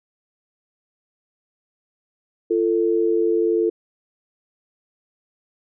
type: tone pair together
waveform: sine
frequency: 343.2 / 444 Hz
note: F4 / A4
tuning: -30 / +16 cents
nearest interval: major third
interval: 446 cents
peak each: -19 dBFS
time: 2.5-3.7 s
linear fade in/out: 10 ms
effects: none